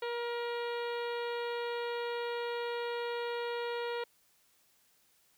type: harmonic tone with a mistuned harmonic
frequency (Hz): 475.5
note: A#4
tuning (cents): +34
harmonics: 1 / 2 / 3 / 4 / 5 / 6 / 7 / 8 / 9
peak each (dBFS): -35 / -41 / -45 / -47 / -49 / -51 / -52 / -53 / -54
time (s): 0.02-4.04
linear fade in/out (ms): 5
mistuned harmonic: 3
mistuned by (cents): -19
effects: white hiss -69 dBFS RMS until 5.37 s